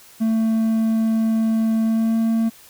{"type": "tone with pitch glide", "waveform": "triangle", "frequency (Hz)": [222.9, 225.6], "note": ["A3", "A3"], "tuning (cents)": [23, 44], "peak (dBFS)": -14, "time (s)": [0.2, 2.5], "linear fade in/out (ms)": 20, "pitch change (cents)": 21, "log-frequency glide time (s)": [1.84, 2.15], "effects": ["white hiss -47 dBFS RMS until 2.69 s"]}